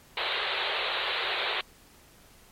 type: band-pass noise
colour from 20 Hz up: white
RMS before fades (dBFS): -30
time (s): 0.17-1.61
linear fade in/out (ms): 2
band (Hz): 360 to 4100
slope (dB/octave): 96
effects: pink hiss -56 dBFS RMS until 2.51 s + MP3 64 kbps